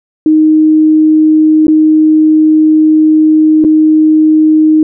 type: tone with dropouts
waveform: sine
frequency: 311.1 Hz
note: D#4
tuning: in tune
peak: -3 dBFS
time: 0.26-4.83 s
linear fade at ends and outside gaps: 2 ms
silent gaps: 1.669-1.681 / 3.641-3.647 s
effects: none